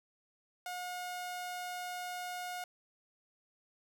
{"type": "tone", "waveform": "sawtooth", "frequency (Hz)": 720, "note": "F#5", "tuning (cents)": -47, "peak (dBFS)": -35, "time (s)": [0.66, 2.64], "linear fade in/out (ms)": 2, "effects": []}